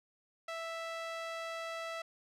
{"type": "tone with band-pass filter", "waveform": "sawtooth", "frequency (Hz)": 659.3, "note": "E5", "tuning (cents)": 0, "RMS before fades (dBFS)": -41, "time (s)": [0.48, 2.02], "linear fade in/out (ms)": 5, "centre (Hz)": 1800, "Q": 0.59, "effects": []}